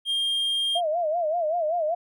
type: tone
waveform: triangle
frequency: 3211 Hz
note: G7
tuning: 41 cents sharp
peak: -21 dBFS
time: 0.05-0.81 s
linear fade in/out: 50 ms
type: tone with vibrato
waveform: sine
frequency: 655 Hz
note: E5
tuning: 11 cents flat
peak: -22 dBFS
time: 0.75-1.95 s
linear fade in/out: 10 ms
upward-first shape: sine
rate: 5.2 Hz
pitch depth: 140 cents each way
effects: none